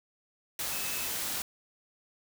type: tone in noise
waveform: sine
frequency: 2599 Hz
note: E7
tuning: 25 cents flat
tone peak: -43 dBFS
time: 0.72-1.08 s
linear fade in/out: 2 ms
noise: white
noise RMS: -34 dBFS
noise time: 0.59-1.42 s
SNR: -12 dB
effects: none